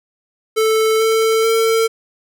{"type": "tone with pitch steps", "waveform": "square", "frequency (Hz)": [440, 445.1, 450.3], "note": ["A4", "A4", "A4"], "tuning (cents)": [0, 20, 40], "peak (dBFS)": -13, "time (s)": [0.56, 1.88], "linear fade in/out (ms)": 20, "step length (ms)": 440, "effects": []}